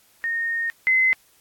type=tone pair in turn; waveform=sine; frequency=1845 / 2050 Hz; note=A#6 / C7; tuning=-18 / -36 cents; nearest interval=major second; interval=182 cents; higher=second; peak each=-22 / -15 dBFS; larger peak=second; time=0.24-0.7 / 0.87-1.13 s; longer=first; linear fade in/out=0 ms; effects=white hiss -58 dBFS RMS until 1.4 s + AAC 64 kbps